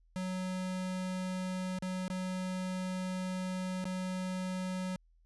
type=tone with dropouts; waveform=square; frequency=185 Hz; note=F#3; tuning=in tune; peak=-35 dBFS; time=0.16-4.96 s; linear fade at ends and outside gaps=0 ms; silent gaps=1.787-1.824 / 2.08-2.101 / 3.842-3.854 s; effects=added 41 Hz sine -63 dBFS peak until 5.25 s + resampled to 24000 Hz